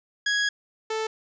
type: tone pair in turn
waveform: sawtooth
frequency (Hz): 1661.2 / 440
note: G#6 / A4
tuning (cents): 0 / 0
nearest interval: octave + major seventh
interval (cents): 2300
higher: first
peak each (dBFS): -18 / -22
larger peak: first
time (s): 0.26-0.49 / 0.9-1.07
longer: first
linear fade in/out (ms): 5
effects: resampled to 16000 Hz + 10-bit